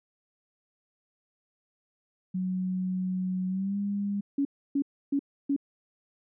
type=tone with pitch glide; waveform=sine; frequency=185 to 201.7 Hz; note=F#3 to G3; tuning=0 to +50 cents; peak=-27 dBFS; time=2.34-4.21 s; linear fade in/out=10 ms; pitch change=+150 cents; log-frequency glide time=3.48-3.77 s
type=tone bursts; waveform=sine; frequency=280 Hz; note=C#4; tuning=18 cents sharp; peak=-23 dBFS; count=4; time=4.38-5.564 s; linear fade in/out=5 ms; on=71 ms; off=300 ms
effects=none